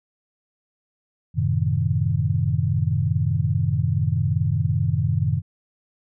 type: chord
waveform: sine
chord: F# diminished seventh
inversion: none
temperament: equal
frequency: 92.5 / 110 / 130.81 / 155.56 Hz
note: F#2 / A2 / C3 / Eb3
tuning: 0 / 0 / 0 / 0 cents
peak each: -24 dBFS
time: 1.34-5.42 s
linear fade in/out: 50 ms
effects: none